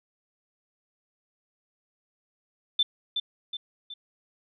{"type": "tone with echo", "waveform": "sine", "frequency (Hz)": 3541, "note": "A7", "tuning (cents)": 10, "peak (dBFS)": -19, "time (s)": [2.79, 2.83], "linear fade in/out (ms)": 5, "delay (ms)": 370, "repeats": 3, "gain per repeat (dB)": -6, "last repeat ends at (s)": 3.94, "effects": []}